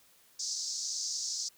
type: band-pass noise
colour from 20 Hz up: white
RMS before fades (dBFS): -36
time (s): 0.39-1.49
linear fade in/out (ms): 10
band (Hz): 4700 to 6700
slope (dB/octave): 48
effects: white hiss -63 dBFS RMS until 1.57 s